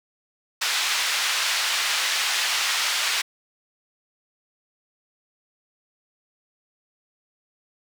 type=band-pass noise; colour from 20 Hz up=white; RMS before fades=-24 dBFS; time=0.61-3.22 s; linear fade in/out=10 ms; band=1200 to 4500 Hz; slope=12 dB/octave; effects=none